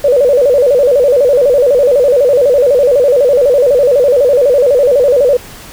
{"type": "tone with vibrato", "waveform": "sine", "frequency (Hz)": 531, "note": "C5", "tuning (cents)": 25, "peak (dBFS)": -5, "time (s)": [0.04, 5.37], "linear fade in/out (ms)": 5, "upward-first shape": "square", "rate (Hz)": 12, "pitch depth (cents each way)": 130, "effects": ["pink hiss -32 dBFS RMS until 5.72 s"]}